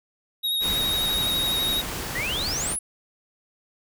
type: tone with vibrato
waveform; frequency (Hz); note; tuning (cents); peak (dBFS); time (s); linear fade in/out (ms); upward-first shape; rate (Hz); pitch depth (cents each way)
square; 3770; A#7; +19; -23; 0.43-1.82; 20; sine; 12; 19
type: noise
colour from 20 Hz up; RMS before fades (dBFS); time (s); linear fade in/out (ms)
pink; -31; 0.6-2.77; 50
type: exponential sweep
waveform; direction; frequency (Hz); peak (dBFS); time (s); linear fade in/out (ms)
sine; up; 1841 to 11140; -26; 2.15-2.79; 5
effects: none